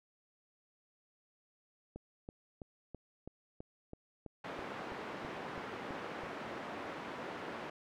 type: click train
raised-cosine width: 2 ms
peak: -32 dBFS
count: 14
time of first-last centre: 1.96-6.236 s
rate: 3.04 Hz
type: band-pass noise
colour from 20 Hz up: pink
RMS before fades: -44 dBFS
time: 4.44-7.7 s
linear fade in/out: 5 ms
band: 250 to 1900 Hz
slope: 12 dB/octave
effects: none